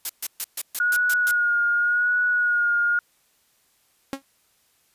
blue noise bursts, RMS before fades -26 dBFS, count 8, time 0.05-1.312 s, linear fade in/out 2 ms, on 44 ms, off 130 ms
sine tone with vibrato, 1443 Hz, F#6, 44 cents flat, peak -18 dBFS, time 0.8-2.99 s, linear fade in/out 2 ms, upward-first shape sine, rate 0.88 Hz, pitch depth 30 cents each way
sawtooth tone with exponential decay, 272.8 Hz, C#4, 28 cents flat, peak -19 dBFS, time 4.13-4.22 s, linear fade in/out 0 ms, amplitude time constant 19 ms
effects white hiss -64 dBFS RMS until 4.94 s + resampled to 32000 Hz

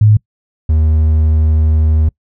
sine / triangle tone pair in turn, 106.5 / 78.07 Hz, G#2 / D#2, +44 / +6 cents, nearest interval perfect fourth, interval 538 cents, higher first, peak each -4 / -6 dBFS, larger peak first, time 0.01-0.17 / 0.69-2.09 s, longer second, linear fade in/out 5 ms, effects noise-tail reverb RT60 0.1 s tail -25 dB re dry

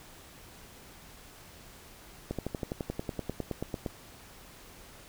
slowing click train, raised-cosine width 2 ms, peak -19 dBFS, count 17, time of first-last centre 2.31-3.862 s, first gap 77 ms, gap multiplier 1.03, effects pink hiss -52 dBFS RMS until 5.08 s

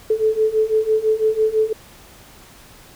sine beating tone pair, 432.8 / 438.8 Hz, A4 / A4, -29 / -5 cents, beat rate 6 Hz, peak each -19 / -17 dBFS, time 0.1-1.73 s, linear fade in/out 5 ms, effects pink hiss -45 dBFS RMS until 2.95 s

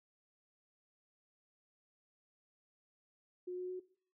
sine tone with pitch steps, 361.2 / 364.3 / 367.5 Hz, F#4 / F#4 / F#4, -42 / -27 / -12 cents, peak -39 dBFS, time 3.47-3.8 s, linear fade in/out 10 ms, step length 110 ms, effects noise-tail reverb RT60 0.5 s tail -18 dB re dry

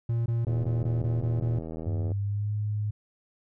triangle tone bursts, 116.54 Hz, A#2, in tune, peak -22 dBFS, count 8, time 0.09-1.59 s, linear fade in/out 5 ms, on 170 ms, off 20 ms
click train, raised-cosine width 2 ms, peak -24 dBFS, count 134, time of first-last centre 0.47-2.118 s, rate 80.7 Hz
sine tone with pitch glide, 98 to 105.03 Hz, G2 to G#2, 0 to +20 cents, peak -26 dBFS, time 1.86-2.91 s, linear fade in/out 10 ms, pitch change +120 cents, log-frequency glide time 2.04-2.53 s
effects none

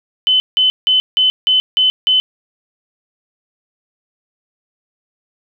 sine tone bursts, 3034 Hz, F#7, 43 cents sharp, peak -9 dBFS, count 7, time 0.27-2.2 s, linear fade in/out 0 ms, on 130 ms, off 170 ms, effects none

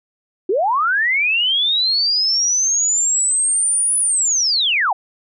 sine linear two-way sweep, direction up then down, 337.4 to 9956 to 692 Hz, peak -14 dBFS, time 0.49-4.93 s, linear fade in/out 5 ms, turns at 3.99 s, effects none

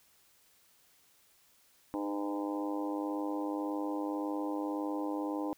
harmonic tone with a mistuned harmonic, 101.8 Hz, G#2, 34 cents flat, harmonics 3 / 4 / 5 / 6 / 7 / 8 / 9 / 10, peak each -34 / -47 / -41 / -46 / -51 / -43 / -45 / -47 dBFS, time 1.94-5.53 s, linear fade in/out 0 ms, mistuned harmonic 4, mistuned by +16 cents, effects white hiss -66 dBFS RMS until 5.57 s

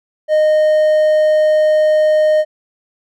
triangle tone, 616 Hz, D#5, 17 cents flat, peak -7 dBFS, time 0.28-2.45 s, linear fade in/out 50 ms, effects none

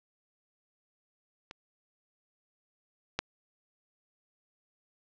clicks, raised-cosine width 0.2 ms, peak -25 / -11 dBFS, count 2, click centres 1.511 / 3.19 s, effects low-pass 5000 Hz 12 dB/octave

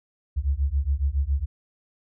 sine beating tone pair, 66.3 / 73.5 Hz, C2 / D2, +23 / +2 cents, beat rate 7.2 Hz, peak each -24 dBFS, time 0.36-1.46 s, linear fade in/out 20 ms, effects none

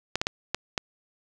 clicks, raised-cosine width 0.2 ms, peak -8 dBFS, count 5, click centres 0.156 / 0.215 / 0.269 / 0.546 / 0.778 s, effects none

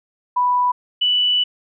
sine tone pair in turn, 987.8 / 2967 Hz, B5 / F#7, 0 / +4 cents, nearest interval octave + perfect fifth, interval 1904 cents, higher second, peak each -14 dBFS, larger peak neither, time 0.36-0.72 / 1.01-1.44 s, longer second, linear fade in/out 10 ms, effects none

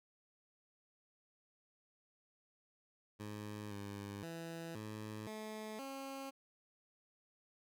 15% pulse tone with pitch steps, 105.1 / 101 / 166 / 107.5 / 216.2 / 271.2 Hz, G#2 / G#2 / E3 / A2 / A3 / C#4, +21 / -48 / +12 / -40 / -30 / -38 cents, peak -38 dBFS, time 3.19-6.31 s, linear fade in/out 20 ms, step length 520 ms, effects none

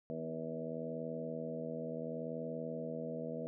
harmonic tone with a mistuned harmonic, 80.7 Hz, E2, 36 cents flat, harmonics 2 / 3 / 4 / 5 / 6 / 7 / 8, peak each -46 / -44 / -52 / -53 / -43 / -48 / -46 dBFS, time 0.1-3.47 s, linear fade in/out 0 ms, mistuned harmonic 4, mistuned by -17 cents, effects none

